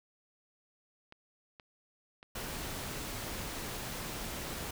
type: clicks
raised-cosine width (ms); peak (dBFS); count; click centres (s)
0.3; -34; 5; 1.124 / 1.598 / 2.229 / 2.368 / 2.399
type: noise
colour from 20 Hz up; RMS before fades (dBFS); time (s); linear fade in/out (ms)
pink; -40; 2.35-4.71; 5
effects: none